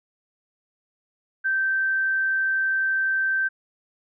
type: tone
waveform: sine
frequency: 1557 Hz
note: G6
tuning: 12 cents flat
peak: -20 dBFS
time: 1.44-3.49 s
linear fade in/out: 20 ms
effects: none